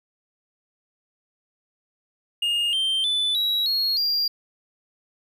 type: tone with pitch steps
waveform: triangle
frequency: 2839 / 3150 / 3495 / 3878 / 4303 / 4775 Hz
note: F7 / G7 / A7 / B7 / C8 / D8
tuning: +28 / +8 / -12 / -32 / +48 / +28 cents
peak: -19 dBFS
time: 2.42-4.28 s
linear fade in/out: 5 ms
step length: 310 ms
effects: none